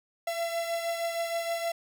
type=beating tone pair; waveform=45% pulse; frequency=673 / 679.4 Hz; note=E5 / F5; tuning=+36 / -48 cents; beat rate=6.4 Hz; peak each=-30 / -37 dBFS; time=0.27-1.72 s; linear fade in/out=5 ms; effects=none